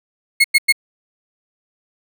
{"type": "tone bursts", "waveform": "35% pulse", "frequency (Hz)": 2169, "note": "C#7", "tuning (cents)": -38, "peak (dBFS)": -7, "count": 3, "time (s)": [0.4, 0.725], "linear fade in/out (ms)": 10, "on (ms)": 43, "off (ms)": 98, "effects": []}